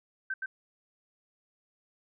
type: tone with echo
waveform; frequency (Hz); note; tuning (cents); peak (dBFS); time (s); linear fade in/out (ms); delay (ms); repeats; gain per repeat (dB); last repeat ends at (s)
sine; 1547; G6; -23; -30; 0.3-0.34; 5; 120; 1; -2; 0.46
effects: none